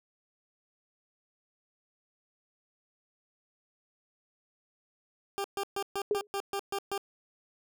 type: tone bursts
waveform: 20% pulse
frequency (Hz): 397.3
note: G4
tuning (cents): +23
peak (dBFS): -26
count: 9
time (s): 5.38-6.978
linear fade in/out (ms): 0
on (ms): 62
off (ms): 130
type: tone with exponential decay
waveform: sine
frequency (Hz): 415.3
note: G#4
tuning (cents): 0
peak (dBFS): -21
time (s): 6.11-6.27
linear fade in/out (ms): 1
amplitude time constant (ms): 34
effects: none